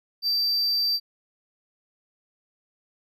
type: tone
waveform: triangle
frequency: 4671 Hz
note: D8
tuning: 10 cents flat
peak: -20 dBFS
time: 0.22-1 s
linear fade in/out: 50 ms
effects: none